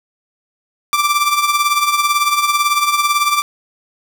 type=tone with tremolo; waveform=sawtooth; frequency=1174.7 Hz; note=D6; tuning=in tune; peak=-6 dBFS; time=0.93-3.42 s; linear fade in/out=0 ms; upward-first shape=triangle; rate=18 Hz; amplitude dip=70%; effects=none